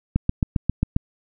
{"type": "click train", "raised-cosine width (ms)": 5, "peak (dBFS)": -6, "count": 7, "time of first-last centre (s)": [0.16, 0.964], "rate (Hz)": 7.46, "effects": []}